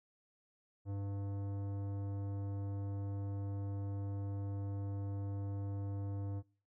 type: tone with tanh clipping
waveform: sine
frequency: 99.6 Hz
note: G2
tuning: 28 cents sharp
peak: -39 dBFS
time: 0.85-6.43 s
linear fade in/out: 50 ms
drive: 15 dB
effects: noise-tail reverb RT60 0.4 s tail -24 dB re dry